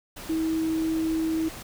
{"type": "tone in noise", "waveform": "sine", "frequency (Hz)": 321.2, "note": "E4", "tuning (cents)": -45, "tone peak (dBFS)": -23, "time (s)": [0.29, 1.49], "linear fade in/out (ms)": 10, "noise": "pink", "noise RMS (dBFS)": -40, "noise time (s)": [0.16, 1.63], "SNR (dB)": 14, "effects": []}